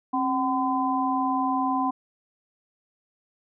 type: tone cluster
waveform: sine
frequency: 267.4 / 760 / 1018 Hz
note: C4 / F#5 / C6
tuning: +38 / +46 / -48 cents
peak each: -26 / -27 / -26 dBFS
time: 0.13-1.91 s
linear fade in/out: 10 ms
effects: none